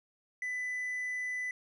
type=tone with hard clipping; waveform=sine; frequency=1997 Hz; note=B6; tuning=19 cents sharp; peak=-34 dBFS; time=0.42-1.51 s; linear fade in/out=2 ms; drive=2 dB; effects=none